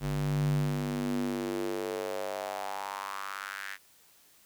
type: tone with high-pass filter sweep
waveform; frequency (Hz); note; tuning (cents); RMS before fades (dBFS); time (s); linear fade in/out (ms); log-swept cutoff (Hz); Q
square; 49; G1; 0; -33; 0-3.78; 50; 99 to 1800; 3.8
effects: white hiss -61 dBFS RMS until 4.45 s